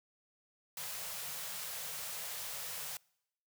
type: band-stop noise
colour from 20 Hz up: white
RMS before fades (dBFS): -42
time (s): 0.77-2.97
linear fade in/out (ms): 2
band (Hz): 190 to 440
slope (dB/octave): 96
effects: noise-tail reverb RT60 0.8 s tail -26 dB re dry + high-pass 100 Hz 12 dB/octave